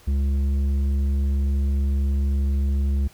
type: tone with tanh clipping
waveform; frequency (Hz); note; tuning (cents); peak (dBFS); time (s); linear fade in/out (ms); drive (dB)
sine; 69.3; C#2; 0; -20; 0.07-3.08; 10; 8
effects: pink hiss -52 dBFS RMS until 3.13 s